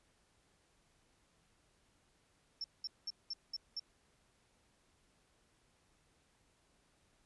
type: tone bursts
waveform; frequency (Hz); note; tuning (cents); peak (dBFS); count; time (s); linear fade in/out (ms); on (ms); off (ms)
sine; 5400; E8; +41; -38; 6; 2.61-3.796; 2; 31; 200
effects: pink hiss -73 dBFS RMS until 7.25 s + resampled to 24000 Hz